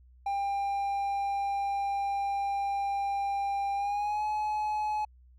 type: tone with pitch glide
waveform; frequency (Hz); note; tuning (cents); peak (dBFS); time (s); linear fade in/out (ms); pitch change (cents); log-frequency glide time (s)
triangle; 797 to 849.3; G5 to G#5; +28 to +39; -26; 0.26-5.05; 5; +111; 3.75-4.24
effects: added 62 Hz sine -54 dBFS peak until 5.38 s